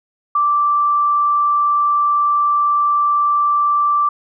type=tone; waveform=sine; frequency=1171 Hz; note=D6; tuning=5 cents flat; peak=-12 dBFS; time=0.35-4.09 s; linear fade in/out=5 ms; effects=none